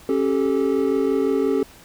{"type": "tone cluster", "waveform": "triangle", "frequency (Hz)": [273.3, 389, 434.7], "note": ["C#4", "G4", "A4"], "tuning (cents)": [-24, -13, -21], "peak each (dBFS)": -20, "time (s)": [0.09, 1.63], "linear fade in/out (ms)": 2, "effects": ["pink hiss -47 dBFS RMS until 1.84 s"]}